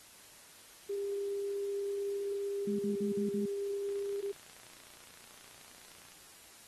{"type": "tone", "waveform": "sine", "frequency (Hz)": 400.5, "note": "G4", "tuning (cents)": 37, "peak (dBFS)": -33, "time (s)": [0.89, 4.32], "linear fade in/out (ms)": 10}
{"type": "tone bursts", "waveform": "sine", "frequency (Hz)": 207.7, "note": "G#3", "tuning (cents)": 0, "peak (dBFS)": -32, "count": 5, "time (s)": [2.67, 3.458], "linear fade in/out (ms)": 5, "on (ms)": 120, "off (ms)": 47}
{"type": "click train", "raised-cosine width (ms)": 0.2, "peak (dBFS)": -37, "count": 67, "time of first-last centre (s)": [3.89, 6.12], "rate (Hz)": 29.6}
{"effects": ["white hiss -56 dBFS RMS until 6.67 s", "AAC 32 kbps"]}